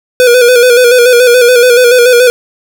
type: tone with vibrato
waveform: square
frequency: 490 Hz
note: B4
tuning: 14 cents flat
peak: -3 dBFS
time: 0.2-2.3 s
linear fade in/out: 0 ms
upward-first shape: square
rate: 7 Hz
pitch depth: 45 cents each way
effects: 7-bit